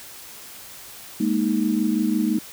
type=chord; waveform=sine; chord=Ab suspended second; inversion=none; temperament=just; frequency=207.7 / 233.6 / 311.5 Hz; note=Ab3 / Bb3 / Eb4; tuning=0 / +4 / +2 cents; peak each=-23 dBFS; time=1.2-2.39 s; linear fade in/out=5 ms; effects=white hiss -41 dBFS RMS until 2.52 s